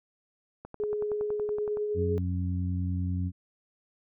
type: click train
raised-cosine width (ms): 1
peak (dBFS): -27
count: 13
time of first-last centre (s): 0.65-1.771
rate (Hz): 10.7
type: tone with tremolo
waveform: sine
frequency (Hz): 419.4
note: G#4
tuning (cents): +17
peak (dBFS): -26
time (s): 0.8-2.18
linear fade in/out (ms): 0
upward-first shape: triangle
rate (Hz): 10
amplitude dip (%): 35
type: harmonic tone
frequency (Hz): 90.2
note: F#2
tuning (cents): -44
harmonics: 1 / 2 / 3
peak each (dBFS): -28 / -34 / -38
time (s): 1.94-3.32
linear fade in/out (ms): 50
effects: none

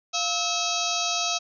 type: harmonic tone with a mistuned harmonic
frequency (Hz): 647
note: E5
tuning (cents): -32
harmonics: 1 / 2 / 4 / 5 / 6 / 7 / 8 / 9 / 10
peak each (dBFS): -31 / -33 / -32 / -35 / -30 / -34 / -34 / -33 / -33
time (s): 0.13-1.39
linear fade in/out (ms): 20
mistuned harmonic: 1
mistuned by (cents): +130
effects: none

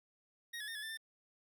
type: tone with pitch steps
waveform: 25% pulse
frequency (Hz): 1873 / 1704 / 1823 / 1705 / 1774 / 1790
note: A#6 / G#6 / A#6 / G#6 / A6 / A6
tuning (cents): +8 / +44 / -39 / +45 / +14 / +29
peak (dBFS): -38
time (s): 0.53-0.974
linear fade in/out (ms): 10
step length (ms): 74
effects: none

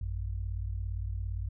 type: tone pair together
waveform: sine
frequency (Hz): 55 / 92.5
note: A1 / F#2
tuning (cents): 0 / 0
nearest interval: major sixth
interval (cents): 900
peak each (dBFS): -34 / -35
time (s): 0.01-1.49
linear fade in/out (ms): 5
effects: none

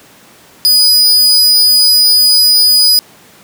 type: tone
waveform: 40% pulse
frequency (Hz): 4949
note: D#8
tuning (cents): -10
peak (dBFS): -4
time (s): 0.65-2.99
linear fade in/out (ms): 0
effects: pink hiss -41 dBFS RMS until 3.43 s + high-pass 150 Hz 12 dB/octave

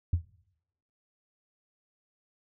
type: tone with exponential decay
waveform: sine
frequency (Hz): 85.9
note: F2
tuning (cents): -28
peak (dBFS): -18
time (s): 0.13-0.25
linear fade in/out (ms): 5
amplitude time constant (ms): 25
effects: noise-tail reverb RT60 0.8 s tail -22 dB re dry + tanh soft clip ceiling -18 dBFS

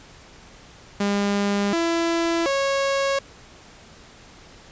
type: tone with pitch steps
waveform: sawtooth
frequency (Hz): 202 / 334.9 / 550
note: G#3 / E4 / C#5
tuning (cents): -48 / +27 / -14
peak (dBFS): -16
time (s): 1-3.19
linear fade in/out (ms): 5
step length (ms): 730
effects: pink hiss -47 dBFS RMS until 4.71 s + resampled to 16000 Hz

